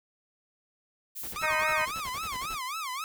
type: noise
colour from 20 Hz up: violet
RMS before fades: -38 dBFS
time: 1.15-1.34 s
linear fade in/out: 20 ms
type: noise with tremolo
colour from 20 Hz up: pink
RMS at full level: -43 dBFS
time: 1.23-2.59 s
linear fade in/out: 5 ms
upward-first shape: square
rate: 11 Hz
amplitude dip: 75%
type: tone with vibrato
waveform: sawtooth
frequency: 1149 Hz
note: D6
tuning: 38 cents flat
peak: -29 dBFS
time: 1.36-3.04 s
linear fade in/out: 0 ms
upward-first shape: sine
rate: 3.7 Hz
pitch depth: 240 cents each way
type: harmonic tone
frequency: 311.1 Hz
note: D#4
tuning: in tune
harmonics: 2 / 3 / 4 / 5 / 6 / 7 / 8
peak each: -33 / -33 / -33 / -33 / -33 / -33 / -33 dBFS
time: 1.42-1.86 s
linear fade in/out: 20 ms
effects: none